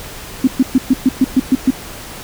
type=tone bursts; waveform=sine; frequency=260 Hz; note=C4; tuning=11 cents flat; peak=-6 dBFS; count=9; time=0.44-1.706 s; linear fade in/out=5 ms; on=34 ms; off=120 ms; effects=pink hiss -31 dBFS RMS until 2.23 s